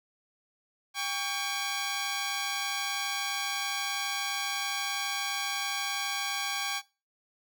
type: tone pair together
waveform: 10% pulse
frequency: 799 / 1125 Hz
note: G5 / C#6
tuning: +33 / +25 cents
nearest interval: tritone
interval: 592 cents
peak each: -25 dBFS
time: 0.94-6.82 s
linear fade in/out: 50 ms
effects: noise-tail reverb RT60 0.3 s tail -19 dB re dry